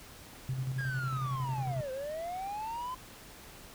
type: tone with tremolo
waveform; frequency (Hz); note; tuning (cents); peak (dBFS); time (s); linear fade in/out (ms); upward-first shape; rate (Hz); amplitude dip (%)
sine; 130.81; C3; 0; -29; 0.49-1.81; 2; square; 11; 50
type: linear two-way sweep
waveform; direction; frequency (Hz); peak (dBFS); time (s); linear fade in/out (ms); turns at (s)
triangle; down then up; 1661.2 to 511 to 1031; -33; 0.78-2.95; 10; 1.91
effects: tanh soft clip ceiling -26 dBFS + pink hiss -51 dBFS RMS until 3.74 s